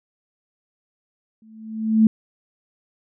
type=tone with exponential growth; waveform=sine; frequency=220 Hz; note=A3; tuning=in tune; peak=-8 dBFS; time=1.42-2.07 s; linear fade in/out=2 ms; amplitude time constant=140 ms; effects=none